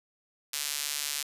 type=tone with high-pass filter; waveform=sawtooth; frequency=145.8 Hz; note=D3; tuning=12 cents flat; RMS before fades=-33 dBFS; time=0.53-1.23 s; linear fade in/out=5 ms; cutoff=4100 Hz; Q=0.64; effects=resampled to 32000 Hz